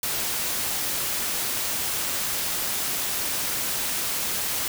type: noise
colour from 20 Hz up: white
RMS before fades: -27 dBFS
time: 0.03-4.68 s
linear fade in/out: 2 ms
effects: none